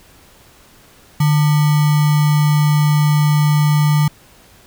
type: tone with sample-and-hold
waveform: sine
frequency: 150 Hz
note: D3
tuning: 37 cents sharp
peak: -10 dBFS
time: 1.2-4.08 s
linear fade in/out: 5 ms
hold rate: 1050 Hz
effects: pink hiss -47 dBFS RMS until 4.66 s